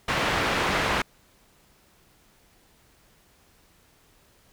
white low-pass noise, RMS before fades -25 dBFS, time 0.08-1.02 s, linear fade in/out 5 ms, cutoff 2000 Hz, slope 12 dB/octave, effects pink hiss -60 dBFS RMS until 4.52 s

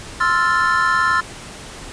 triangle chord, F major seventh, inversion second, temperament equal, 1046.5 / 1318.5 / 1396.9 / 1760 Hz, C6 / E6 / F6 / A6, 0 / 0 / 0 / 0 cents, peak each -18 dBFS, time 0.2-1.21 s, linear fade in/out 10 ms, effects pink hiss -35 dBFS RMS until 1.92 s + resampled to 22050 Hz

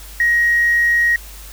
triangle tone with tanh clipping, 1887 Hz, A#6, 21 cents sharp, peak -11 dBFS, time 0.2-1.16 s, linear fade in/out 2 ms, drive 1 dB, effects added 50 Hz sine -35 dBFS peak until 1.52 s + white hiss -39 dBFS RMS until 1.52 s

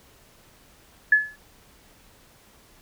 sine tone with exponential decay, 1713 Hz, A6, 47 cents flat, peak -10 dBFS, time 1.12-1.36 s, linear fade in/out 5 ms, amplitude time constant 51 ms, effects pink hiss -55 dBFS RMS until 2.81 s

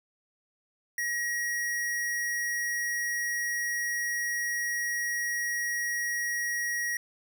square tone, 1900 Hz, A#6, 33 cents sharp, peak -29 dBFS, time 0.98-6.97 s, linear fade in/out 2 ms, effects none

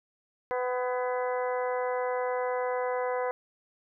harmonic tone with a mistuned harmonic, 250.5 Hz, B3, 25 cents sharp, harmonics 2 / 3 / 4 / 5 / 6 / 7 / 8, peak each -29 / -35 / -35 / -43 / -43 / -45 / -43 dBFS, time 0.51-3.31 s, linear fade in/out 0 ms, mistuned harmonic 7, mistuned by -63 cents, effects none

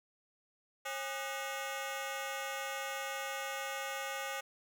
15% pulse ring-modulated tone, 679 Hz, F5, 49 cents flat, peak -28 dBFS, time 0.85-4.41 s, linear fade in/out 10 ms, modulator 137 Hz, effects none

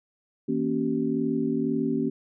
sine tone cluster, 162.8 / 235.2 / 277.2 / 383.1 Hz, E3 / A#3 / C#4 / G4, -21 / +16 / 0 / -40 cents, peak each -34 / -27 / -27 / -30 dBFS, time 0.48-2.1 s, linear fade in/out 10 ms, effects none

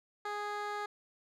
15% pulse tone with band-pass filter, 414.2 Hz, G#4, 5 cents flat, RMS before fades -38 dBFS, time 0.25-0.86 s, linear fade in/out 5 ms, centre 1100 Hz, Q 0.53, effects none

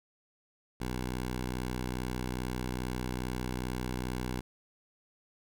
10% pulse tone, 62.4 Hz, B1, 19 cents sharp, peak -25 dBFS, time 0.8-4.41 s, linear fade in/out 10 ms, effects none

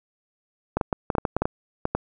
clicks, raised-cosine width 1 ms, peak -8 dBFS, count 12, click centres 0.77 / 0.812 / 0.928 / 1.102 / 1.152 / 1.183 / 1.252 / 1.366 / 1.42 / 1.455 / 1.854 / 1.95 s, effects none

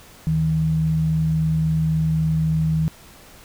sine tone pair together, 74.75 / 158.4 Hz, D2 / D#3, +31 / +31 cents, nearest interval octave + minor second, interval 1300 cents, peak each -28 / -17 dBFS, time 0.27-2.88 s, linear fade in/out 0 ms, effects pink hiss -46 dBFS RMS until 3.44 s

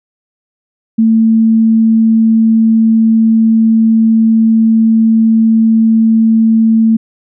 sine tone, 223.7 Hz, A3, 29 cents sharp, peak -5 dBFS, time 0.98-6.97 s, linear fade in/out 10 ms, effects none

